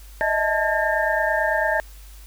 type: tone cluster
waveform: sine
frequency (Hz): 615 / 644 / 879 / 1616 / 1810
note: D#5 / E5 / A5 / G#6 / A6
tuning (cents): -20 / -41 / -2 / -48 / +48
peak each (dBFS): -25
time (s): 0.21-1.8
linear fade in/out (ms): 0
effects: added 50 Hz sine -40 dBFS peak until 2.26 s + white hiss -50 dBFS RMS until 2.26 s